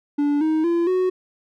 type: tone with pitch steps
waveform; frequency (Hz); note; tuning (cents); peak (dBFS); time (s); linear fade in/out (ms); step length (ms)
triangle; 289.7 / 314.1 / 340.6 / 369.2; D4 / D#4 / F4 / F#4; -24 / +16 / -43 / -4; -15; 0.18-1.1; 10; 230
effects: none